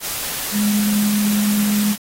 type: tone in noise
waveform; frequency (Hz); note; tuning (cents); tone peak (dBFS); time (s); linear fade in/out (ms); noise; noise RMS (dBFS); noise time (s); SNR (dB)
sine; 207.7; G#3; 0; -15; 0.52-1.96; 50; white; -25; 0-1.98; +7
effects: AAC 48 kbps